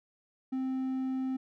triangle tone, 261.6 Hz, C4, in tune, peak -28 dBFS, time 0.52-1.37 s, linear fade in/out 10 ms, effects none

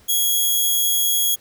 5% pulse tone, 3319 Hz, G#7, 2 cents flat, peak -8 dBFS, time 0.08-1.36 s, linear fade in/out 20 ms, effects pink hiss -53 dBFS RMS until 1.4 s

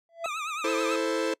triangle tone with exponential growth, 669 Hz, E5, 25 cents sharp, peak -24 dBFS, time 0.09-0.26 s, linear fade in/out 1 ms, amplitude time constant 36 ms
25% pulse tone with vibrato, 1244.5 Hz, D#6, in tune, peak -27 dBFS, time 0.24-0.96 s, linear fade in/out 5 ms, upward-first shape triangle, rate 9.1 Hz, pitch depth 120 cents each way
45% pulse chord, A minor, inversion second, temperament equal, 329.6 / 440 / 523.3 Hz, E4 / A4 / C5, 0 / 0 / 0 cents, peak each -30 dBFS, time 0.64-1.34 s, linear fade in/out 5 ms
effects noise-tail reverb RT60 0.1 s tail -25 dB re dry + low-pass 8000 Hz 12 dB/octave

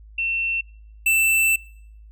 sine / square tone pair in turn, 2700 / 2663 Hz, E7 / E7, +41 / +17 cents, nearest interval unison, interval 24 cents, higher first, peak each -21 / -16 dBFS, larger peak second, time 0.18-0.61 / 1.06-1.56 s, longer second, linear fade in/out 5 ms, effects noise-tail reverb RT60 0.7 s tail -26 dB re dry + added 53 Hz sine -42 dBFS peak until 2.11 s

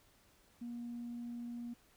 sine tone, 238.1 Hz, A#3, 37 cents sharp, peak -40 dBFS, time 0.61-1.74 s, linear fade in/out 10 ms, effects tanh soft clip ceiling -37 dBFS + pink hiss -68 dBFS RMS until 1.96 s

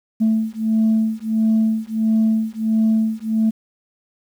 sine beating tone pair, 220 / 221.5 Hz, A3 / A3, 0 / +12 cents, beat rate 1.5 Hz, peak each -17 dBFS, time 0.2-3.51 s, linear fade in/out 20 ms, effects tanh soft clip ceiling -10 dBFS + 8-bit

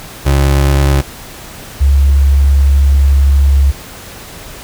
30% pulse / sine tone pair in turn, 69.3 / 69.3 Hz, C#2 / C#2, 0 / 0 cents, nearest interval unison, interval 0 cents, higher neither, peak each -5 / -5 dBFS, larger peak neither, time 0.25-1.02 / 1.8-3.72 s, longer second, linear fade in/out 20 ms, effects pink hiss -31 dBFS RMS until 4.63 s

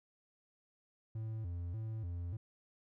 triangle tone with vibrato, 98 Hz, G2, in tune, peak -36 dBFS, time 1.15-2.37 s, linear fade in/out 5 ms, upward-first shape square, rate 1.7 Hz, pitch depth 210 cents each way, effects none

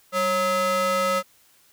square ring-modulated tone, 370 Hz, F#4, in tune, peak -18 dBFS, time 0.12-1.23 s, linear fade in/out 50 ms, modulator 916 Hz, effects white hiss -58 dBFS RMS until 1.72 s

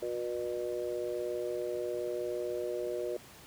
harmonic tone, 120.9 Hz, B2, 36 cents flat, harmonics 3 / 4 / 5, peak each -36 / -37 / -38 dBFS, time 0.02-3.17 s, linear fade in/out 5 ms, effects pink hiss -53 dBFS RMS until 3.46 s + high-pass 60 Hz 12 dB/octave

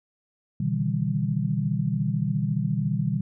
sine chord, E minor seventh, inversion second, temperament equal with one note detuned, 123.47 / 146.83 / 160.96 / 196 Hz, B2 / D3 / E3 / G3, 0 / 0 / -41 / 0 cents, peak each -28 dBFS, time 0.6-3.21 s, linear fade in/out 5 ms, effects none

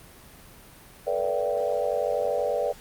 sine tone cluster, 442.4 / 491 / 583 / 676 / 774 Hz, A4 / B4 / D5 / E5 / G5, +9 / -10 / -13 / +43 / -22 cents, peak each -32 / -28 / -27 / -32 / -34 dBFS, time 1.06-2.73 s, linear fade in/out 20 ms, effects pink hiss -49 dBFS RMS until 2.8 s + Opus 32 kbps

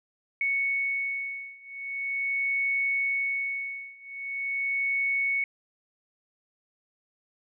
sine beating tone pair, 2217 / 2217.42 Hz, C#7 / C#7, 0 / 0 cents, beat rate 0.42 Hz, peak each -30 / -29 dBFS, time 0.41-5.44 s, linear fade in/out 2 ms, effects none

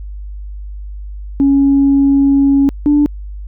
sine tone pair in turn, 277.2 / 292.7 Hz, C#4 / D4, 0 / -6 cents, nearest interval minor second, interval 94 cents, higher second, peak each -6 dBFS, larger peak neither, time 1.4-2.69 / 2.86-3.06 s, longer first, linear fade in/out 0 ms, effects tanh soft clip ceiling -3 dBFS + added 50 Hz sine -24 dBFS peak until 3.47 s

